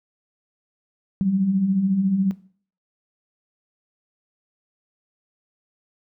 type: beating tone pair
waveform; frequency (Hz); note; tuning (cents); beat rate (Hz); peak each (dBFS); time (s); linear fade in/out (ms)
sine; 180 / 194; F#3 / G3; -47 / -18; 14; -25 / -19; 1.21-2.31; 0
effects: noise-tail reverb RT60 0.5 s tail -18 dB re dry